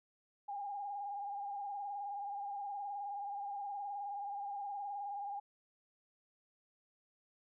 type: tone with vibrato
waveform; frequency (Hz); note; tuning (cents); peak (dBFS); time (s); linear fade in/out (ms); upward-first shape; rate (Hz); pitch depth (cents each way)
sine; 808; G#5; -48; -39; 0.48-5.4; 10; sine; 19; 46
effects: none